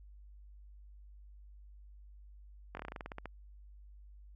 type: slowing click train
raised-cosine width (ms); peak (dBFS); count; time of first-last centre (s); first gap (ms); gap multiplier
0.5; -27; 13; 2.75-3.257; 21; 1.12
effects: added 50 Hz sine -52 dBFS peak until 4.35 s + AAC 64 kbps